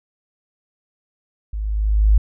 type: tone with level ramp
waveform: sine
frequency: 52.4 Hz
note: G#1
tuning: 16 cents sharp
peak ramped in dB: -23 to -8 dBFS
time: 1.53-2.18 s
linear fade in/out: 5 ms
effects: none